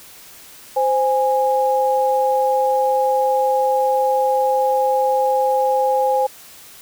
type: tone pair together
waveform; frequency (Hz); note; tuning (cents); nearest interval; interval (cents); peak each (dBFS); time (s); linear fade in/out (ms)
sine; 520 / 825.4; C5 / G#5; -11 / -11; minor sixth; 800; -17; 0.76-6.27; 10
effects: white hiss -42 dBFS RMS until 6.81 s